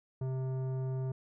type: tone with tanh clipping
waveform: sine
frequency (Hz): 130.81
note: C3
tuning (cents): 0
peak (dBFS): -34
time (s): 0.21-1.12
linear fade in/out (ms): 5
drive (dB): 13
effects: none